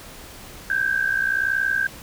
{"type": "tone pair together", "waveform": "sine", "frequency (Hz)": [1550.9, 1612], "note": ["G6", "G6"], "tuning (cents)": [-19, 48], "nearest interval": "minor second", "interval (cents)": 67, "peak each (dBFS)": -22, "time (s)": [0.7, 1.87], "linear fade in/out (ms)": 2, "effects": ["pink hiss -41 dBFS RMS until 2.02 s"]}